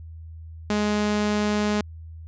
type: tone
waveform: sawtooth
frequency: 209.1 Hz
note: G#3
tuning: 12 cents sharp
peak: -17 dBFS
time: 0.7-1.81 s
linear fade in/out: 2 ms
effects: added 81 Hz sine -37 dBFS peak until 2.27 s + resampled to 16000 Hz